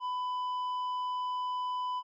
triangle tone with tanh clipping, 999 Hz, B5, 20 cents sharp, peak -32 dBFS, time 0-2.03 s, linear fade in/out 50 ms, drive 10 dB, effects MP3 96 kbps

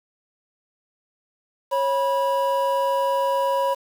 triangle tone pair together, 548 / 976.4 Hz, C#5 / B5, -20 / -20 cents, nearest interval minor seventh, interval 1000 cents, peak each -20 dBFS, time 1.71-3.75 s, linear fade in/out 20 ms, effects 7-bit

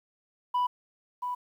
sine tone with echo, 987.8 Hz, B5, in tune, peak -21 dBFS, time 0.54-0.67 s, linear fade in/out 10 ms, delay 680 ms, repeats 1, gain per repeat -8 dB, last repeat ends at 1.35 s, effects tanh soft clip ceiling -23 dBFS + 10-bit

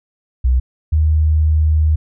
sine tone pair in turn, 63.2 / 77.62 Hz, B1 / D#2, +41 / -4 cents, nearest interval major third, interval 355 cents, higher second, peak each -10 dBFS, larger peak neither, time 0.44-0.6 / 0.92-1.96 s, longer second, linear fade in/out 10 ms, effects none

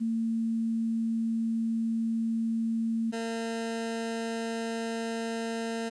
sine / 20% pulse tone pair in turn, 226.7 / 228 Hz, A#3 / A#3, -48 / -38 cents, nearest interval unison, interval 10 cents, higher second, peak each -26 dBFS, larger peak neither, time 0-3.12 / 3.12-5.9 s, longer first, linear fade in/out 20 ms, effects resampled to 22050 Hz + 10-bit

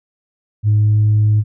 sine tone with pitch glide, 105.6 to 106.27 Hz, G#2 to G#2, +29 to +40 cents, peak -8 dBFS, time 0.63-1.44 s, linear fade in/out 50 ms, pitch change +11 cents, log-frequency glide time 0.78-0.96 s, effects tanh soft clip ceiling -7 dBFS

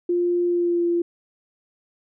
sine tone with pitch glide, 350.4 to 344 Hz, F4 to F4, +6 to -26 cents, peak -18 dBFS, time 0.09-1.02 s, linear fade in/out 5 ms, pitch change -32 cents, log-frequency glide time 0.46-0.85 s, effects none

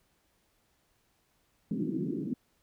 white band-pass noise, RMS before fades -33 dBFS, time 1.71-2.34 s, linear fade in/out 2 ms, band 150 to 340 Hz, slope 48 dB/octave, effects pink hiss -72 dBFS RMS until 2.62 s

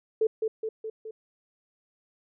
sine tone with echo, 440 Hz, A4, in tune, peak -20 dBFS, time 0.21-0.27 s, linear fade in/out 5 ms, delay 210 ms, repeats 4, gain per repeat -4 dB, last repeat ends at 1.11 s, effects none

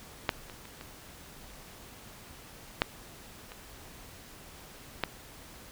clicks, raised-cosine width 0.3 ms, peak -9 / -28 / -30 / -27 / -7 / -27 / -11 dBFS, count 7, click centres 0.292 / 0.498 / 0.654 / 0.811 / 2.819 / 3.519 / 5.037 s, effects pink hiss -50 dBFS RMS until 5.71 s

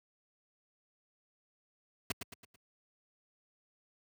pink noise with echo, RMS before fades -33 dBFS, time 2.1-2.12 s, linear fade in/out 5 ms, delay 110 ms, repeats 4, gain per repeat -7 dB, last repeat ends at 2.56 s, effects high-pass 80 Hz 12 dB/octave

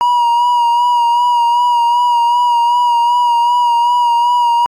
triangle tone with vibrato, 957 Hz, A#5, 45 cents sharp, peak -7 dBFS, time 0.01-4.66 s, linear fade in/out 0 ms, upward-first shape sine, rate 2.6 Hz, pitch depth 30 cents each way, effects AAC 64 kbps

